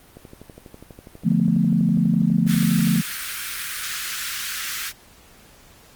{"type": "click train", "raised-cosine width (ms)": 2, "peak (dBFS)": -26, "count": 35, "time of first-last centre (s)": [0.17, 2.957], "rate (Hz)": 12.2}
{"type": "chord", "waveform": "sine", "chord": "B half-diminished seventh", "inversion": "first", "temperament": "equal", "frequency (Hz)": [146.83, 174.61, 220, 246.9], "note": ["D3", "F3", "A3", "B3"], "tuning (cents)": [0, 0, 0, 0], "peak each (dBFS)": [-24, -19, -20, -25], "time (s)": [1.24, 3.02], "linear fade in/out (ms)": 20}
{"type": "high-pass noise", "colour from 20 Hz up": "pink", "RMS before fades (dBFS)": -29, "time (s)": [2.46, 4.93], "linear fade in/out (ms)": 50, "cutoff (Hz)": 1300, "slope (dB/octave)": 48}
{"effects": ["pink hiss -50 dBFS RMS until 5.95 s", "Opus 32 kbps"]}